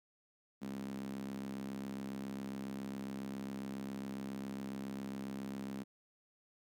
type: tone with high-pass filter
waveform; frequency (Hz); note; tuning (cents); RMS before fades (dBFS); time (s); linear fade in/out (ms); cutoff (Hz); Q
sawtooth; 67.3; C2; +49; -43; 0.61-5.84; 20; 220; 5
effects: none